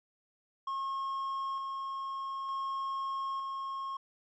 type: tone with tremolo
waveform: triangle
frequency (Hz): 1082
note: C#6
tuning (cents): -42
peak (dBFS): -31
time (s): 0.67-3.97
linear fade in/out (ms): 5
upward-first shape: square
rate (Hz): 0.55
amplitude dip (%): 25
effects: resampled to 16000 Hz